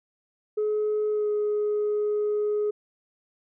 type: tone with pitch glide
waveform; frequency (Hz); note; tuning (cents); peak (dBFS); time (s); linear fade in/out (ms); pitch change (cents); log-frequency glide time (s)
sine; 424.5 to 418.9; G#4 to G#4; +38 to +15; -21; 0.57-2.71; 10; -23; 1.1-1.29
effects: tanh soft clip ceiling -20 dBFS